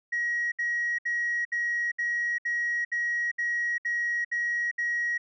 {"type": "tone bursts", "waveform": "sine", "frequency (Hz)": 1900, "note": "A#6", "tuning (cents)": 33, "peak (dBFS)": -24, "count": 11, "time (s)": [0.12, 5.18], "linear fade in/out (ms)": 10, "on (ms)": 400, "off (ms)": 66, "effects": ["tanh soft clip ceiling -22 dBFS"]}